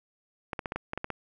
clicks, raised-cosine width 0.5 ms, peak -17 dBFS, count 9, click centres 0.532 / 0.592 / 0.658 / 0.721 / 0.76 / 0.934 / 0.976 / 1.044 / 1.103 s, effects none

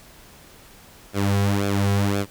sawtooth tone with flanger, 100 Hz, G2, 35 cents sharp, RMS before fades -21 dBFS, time 1.13-2.26 s, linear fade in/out 50 ms, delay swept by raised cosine 1 to 3.4 ms, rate 1.9 Hz, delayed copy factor -0.7, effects pink hiss -48 dBFS RMS until 2.3 s

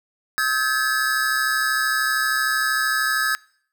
square tone cluster, 1282 / 1573 / 1706 Hz, E6 / G6 / G#6, -49 / +6 / +46 cents, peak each -26 / -25 / -22 dBFS, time 0.38-3.35 s, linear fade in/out 0 ms, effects noise-tail reverb RT60 0.6 s tail -24 dB re dry

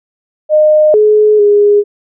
sine tone with pitch steps, 612 / 424.8 / 411.7 Hz, D#5 / G#4 / G#4, -29 / +39 / -15 cents, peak -4 dBFS, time 0.49-1.84 s, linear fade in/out 50 ms, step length 450 ms, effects none

